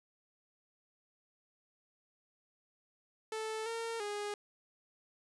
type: tone with pitch steps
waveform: sawtooth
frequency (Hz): 438.8 / 458.1 / 412.7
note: A4 / A#4 / G#4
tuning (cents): -5 / -30 / -11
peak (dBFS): -33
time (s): 3.32-4.34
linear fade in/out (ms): 2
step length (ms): 340
effects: resampled to 24000 Hz